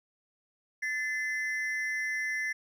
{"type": "ring-modulated tone", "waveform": "triangle", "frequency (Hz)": 1900, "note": "A#6", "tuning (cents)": 33, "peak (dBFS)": -25, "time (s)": [0.82, 2.53], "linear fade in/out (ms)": 10, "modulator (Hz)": 147, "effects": []}